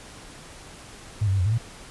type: tone with pitch steps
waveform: sine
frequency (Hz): 105.5 / 95.9 / 98 / 89.4 / 106.7 / 115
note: G#2 / G2 / G2 / F2 / G#2 / A#2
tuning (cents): +28 / -37 / 0 / +41 / +47 / -23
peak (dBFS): -19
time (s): 1.21-1.582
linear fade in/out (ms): 10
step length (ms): 62
effects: pink hiss -44 dBFS RMS until 1.9 s + resampled to 24000 Hz